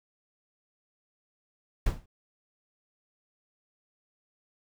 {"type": "noise with exponential decay", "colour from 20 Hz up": "brown", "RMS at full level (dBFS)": -21, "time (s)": [1.86, 2.06], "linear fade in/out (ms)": 5, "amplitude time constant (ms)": 42, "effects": []}